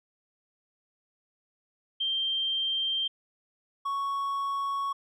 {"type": "tone pair in turn", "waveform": ["sine", "triangle"], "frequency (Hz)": [3160, 1110.5], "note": ["G7", "C#6"], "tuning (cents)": [13, 3], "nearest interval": "octave + tritone", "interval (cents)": 1810, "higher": "first", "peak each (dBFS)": -26, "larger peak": "neither", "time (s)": [[2, 3.08], [3.85, 4.93]], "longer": "neither", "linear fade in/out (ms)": 10, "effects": []}